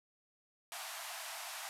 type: band-pass noise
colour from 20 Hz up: pink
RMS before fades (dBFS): -45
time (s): 0.72-1.69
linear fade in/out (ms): 0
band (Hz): 640 to 14000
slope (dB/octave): 96
effects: none